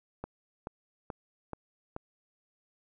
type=click train; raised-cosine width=1 ms; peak=-23 dBFS; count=5; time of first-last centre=0.24-1.964 s; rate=2.32 Hz; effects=none